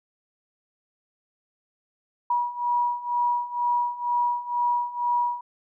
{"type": "beating tone pair", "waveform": "sine", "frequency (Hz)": [964, 966.1], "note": ["B5", "B5"], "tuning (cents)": [-42, -38], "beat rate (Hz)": 2.1, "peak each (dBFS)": [-27, -24], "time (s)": [2.3, 5.41], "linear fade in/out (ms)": 5, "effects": []}